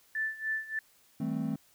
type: tone with tremolo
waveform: sine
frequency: 1760 Hz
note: A6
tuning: in tune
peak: -28 dBFS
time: 0.15-0.79 s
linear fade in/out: 2 ms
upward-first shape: sine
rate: 3.4 Hz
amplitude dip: 85%
type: chord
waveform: triangle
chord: A minor seventh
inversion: second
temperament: equal with one note detuned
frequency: 160.86 / 196 / 220 / 261.6 Hz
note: E3 / G3 / A3 / C4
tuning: -42 / 0 / 0 / 0 cents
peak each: -34 / -38 / -32 / -33 dBFS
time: 1.2-1.56 s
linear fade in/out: 5 ms
effects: white hiss -64 dBFS RMS until 1.74 s